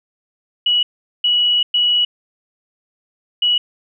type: tone bursts at uneven times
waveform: sine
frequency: 2929 Hz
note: F#7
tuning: 18 cents flat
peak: -12 dBFS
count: 4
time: 0.66-0.83 / 1.24-1.63 / 1.74-2.05 / 3.42-3.58 s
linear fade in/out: 5 ms
effects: none